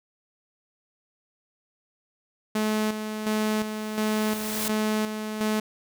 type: tone with tremolo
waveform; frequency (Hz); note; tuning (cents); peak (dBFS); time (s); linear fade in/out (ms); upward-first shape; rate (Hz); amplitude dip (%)
sawtooth; 215.1; A3; -39; -19; 2.55-5.6; 5; square; 1.4; 55
type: noise with exponential growth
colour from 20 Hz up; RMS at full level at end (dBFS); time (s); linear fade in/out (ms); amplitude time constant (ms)
white; -28; 3.39-4.68; 0; 280
effects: none